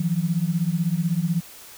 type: beating tone pair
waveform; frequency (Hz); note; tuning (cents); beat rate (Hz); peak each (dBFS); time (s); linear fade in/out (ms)
sine; 161.5 / 177.5; E3 / F3; -35 / +28; 16; -23; 0-1.41; 5
effects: white hiss -44 dBFS RMS until 1.77 s